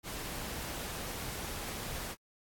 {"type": "noise", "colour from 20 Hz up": "pink", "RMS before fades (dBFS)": -40, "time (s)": [0.03, 2.16], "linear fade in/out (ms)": 50, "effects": ["AAC 64 kbps"]}